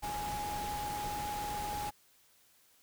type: tone in noise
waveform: sine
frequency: 830.6 Hz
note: G#5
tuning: in tune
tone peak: -36 dBFS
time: 0.02-1.91 s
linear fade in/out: 20 ms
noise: pink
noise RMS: -42 dBFS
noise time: 0.02-1.91 s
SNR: +3 dB
effects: white hiss -66 dBFS RMS until 2.82 s